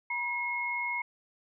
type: tone pair together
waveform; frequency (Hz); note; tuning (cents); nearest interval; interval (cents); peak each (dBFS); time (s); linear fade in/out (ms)
sine; 963 / 2162; B5 / C#7; -44 / -44; octave + major second; 1400; -35 / -31; 0.1-1.02; 5
effects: none

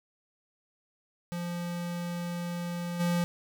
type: tone with level steps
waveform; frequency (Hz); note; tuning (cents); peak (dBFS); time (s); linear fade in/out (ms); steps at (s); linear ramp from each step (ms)
square; 173.7; F3; -9; -33 / -26; 1.32-3.24; 0; 2.99; 20
effects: 11-bit

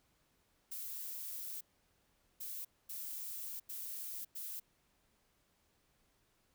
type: noise bursts at uneven times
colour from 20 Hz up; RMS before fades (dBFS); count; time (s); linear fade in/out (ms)
violet; -44; 5; 0.71-1.61 / 2.4-2.65 / 2.89-3.6 / 3.69-4.25 / 4.35-4.6; 10
effects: pink hiss -75 dBFS RMS until 6.54 s

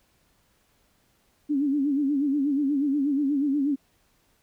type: tone with vibrato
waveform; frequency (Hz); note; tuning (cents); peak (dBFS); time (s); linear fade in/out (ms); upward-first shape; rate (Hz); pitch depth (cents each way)
sine; 282.8; C#4; +35; -21; 1.49-3.76; 20; sine; 8.3; 99
effects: pink hiss -66 dBFS RMS until 4.42 s

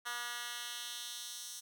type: tone with high-pass filter sweep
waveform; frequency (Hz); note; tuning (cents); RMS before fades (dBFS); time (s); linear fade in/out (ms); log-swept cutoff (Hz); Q
10% pulse; 240; B3; -49; -43; 0.05-1.61; 20; 1500 to 5700; 1.3
effects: none

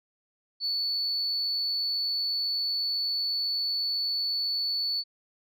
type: tone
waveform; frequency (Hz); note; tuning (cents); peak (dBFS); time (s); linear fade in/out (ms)
sine; 4454; C#8; +7; -25; 0.6-5.04; 50
effects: tanh soft clip ceiling -22 dBFS

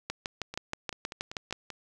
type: two click trains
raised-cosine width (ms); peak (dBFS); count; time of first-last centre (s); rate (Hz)
0.2; -15 / -22; 10 / 7; 0.1-1.526 / 0.54-1.703; 6.31 / 5.16
effects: none

